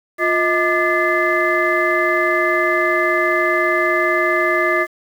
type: tone cluster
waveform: sine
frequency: 352.7 / 633 / 1192 / 1729 / 2059 Hz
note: F4 / D#5 / D6 / A6 / C7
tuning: +17 / +30 / +25 / -31 / -28 cents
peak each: -20 dBFS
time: 0.18-4.87 s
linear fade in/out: 50 ms
effects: tanh soft clip ceiling -4 dBFS + 7-bit